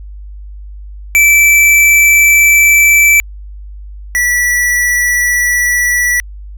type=tone pair in turn; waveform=square; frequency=2322 / 1952.6 Hz; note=D7 / B6; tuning=-20 / -20 cents; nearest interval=minor third; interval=300 cents; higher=first; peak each=-5 / -10 dBFS; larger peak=first; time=1.15-3.2 / 4.15-6.2 s; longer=neither; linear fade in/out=0 ms; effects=added 50 Hz sine -26 dBFS peak until 6.57 s